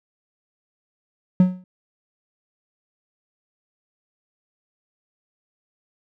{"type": "tone with exponential decay", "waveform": "triangle", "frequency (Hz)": 183.2, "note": "F#3", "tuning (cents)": -17, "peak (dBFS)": -6, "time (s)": [1.4, 1.64], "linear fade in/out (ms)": 2, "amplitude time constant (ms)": 51, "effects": []}